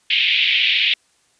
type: band-pass noise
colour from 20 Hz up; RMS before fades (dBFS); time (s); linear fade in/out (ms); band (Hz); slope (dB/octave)
white; -17; 0.1-0.94; 5; 2200 to 3500; 48
effects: white hiss -60 dBFS RMS until 1.39 s + resampled to 22050 Hz

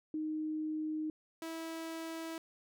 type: tone pair in turn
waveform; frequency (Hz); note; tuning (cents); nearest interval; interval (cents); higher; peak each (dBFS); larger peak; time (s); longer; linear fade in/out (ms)
sine / sawtooth; 310.2 / 326.1; D#4 / E4; -5 / -19; minor second; 86; second; -34 / -36; first; 0.14-1.1 / 1.42-2.38; neither; 2
effects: none

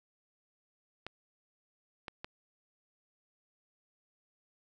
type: clicks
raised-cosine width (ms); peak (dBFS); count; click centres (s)
0.3; -24; 3; 1.066 / 2.082 / 2.245
effects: none

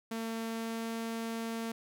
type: tone with pitch glide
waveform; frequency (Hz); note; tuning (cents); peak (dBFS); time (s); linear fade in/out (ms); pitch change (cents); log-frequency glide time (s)
sawtooth; 226.2 to 227.5; A3 to A#3; +48 to -42; -31; 0.11-1.72; 5; +10; 0.44-0.91
effects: none

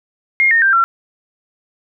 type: tone with pitch steps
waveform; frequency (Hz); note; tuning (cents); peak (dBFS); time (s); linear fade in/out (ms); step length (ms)
sine; 2133 / 1835.6 / 1579.6 / 1359.3; C7 / A#6 / G6 / F6; +33 / -27 / +13 / -47; -9; 0.4-0.84; 0; 110
effects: none

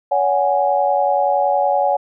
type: chord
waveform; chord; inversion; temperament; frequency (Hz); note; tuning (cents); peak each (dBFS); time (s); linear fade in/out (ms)
sine; C# suspended fourth; none; equal with one note detuned; 565.4 / 740 / 830.6; C#5 / F#5 / G#5; +34 / 0 / 0; -18; 0.11-1.97; 10
effects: none

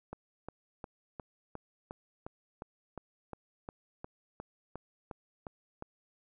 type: click train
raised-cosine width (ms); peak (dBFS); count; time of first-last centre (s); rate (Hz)
1; -27; 17; 0.13-5.824; 2.81
effects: none

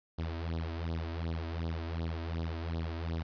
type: tone with flanger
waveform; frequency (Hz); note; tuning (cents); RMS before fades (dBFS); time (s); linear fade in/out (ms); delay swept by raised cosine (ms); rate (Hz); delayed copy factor
sawtooth; 82.41; E2; 0; -36; 0.18-3.23; 10; 0.21 to 3.21; 2.7; +0.85
effects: resampled to 11025 Hz + 11-bit

